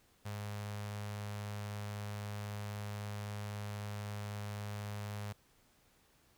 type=tone with notch filter; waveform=sawtooth; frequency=103.83 Hz; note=G#2; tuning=in tune; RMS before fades=-42 dBFS; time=0.25-5.33 s; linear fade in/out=10 ms; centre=300 Hz; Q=1.1; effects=pink hiss -69 dBFS RMS until 6.37 s